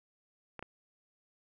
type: clicks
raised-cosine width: 0.5 ms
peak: -27 dBFS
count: 2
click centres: 0.593 / 0.626 s
effects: none